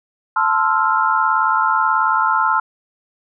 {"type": "chord", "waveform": "sine", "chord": "F major seventh", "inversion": "first", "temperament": "equal with one note detuned", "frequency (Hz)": [880, 1041.7, 1318.5, 1396.9], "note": ["A5", "C6", "E6", "F6"], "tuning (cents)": [0, -8, 0, 0], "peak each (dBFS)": -19, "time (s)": [0.36, 2.6], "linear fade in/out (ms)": 5, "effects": []}